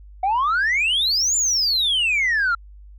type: exponential two-way sweep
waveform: sine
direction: up then down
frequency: 735 to 7270 to 1341 Hz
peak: -15 dBFS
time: 0.23-2.55 s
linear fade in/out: 5 ms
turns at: 1.36 s
effects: tanh soft clip ceiling -15 dBFS + added 50 Hz sine -40 dBFS peak until 2.98 s